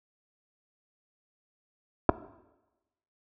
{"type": "clicks", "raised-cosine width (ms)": 1, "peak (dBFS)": -5, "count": 2, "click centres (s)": [2.092, 2.095], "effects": ["noise-tail reverb RT60 1.0 s tail -17 dB re dry", "high-pass 60 Hz 12 dB/octave"]}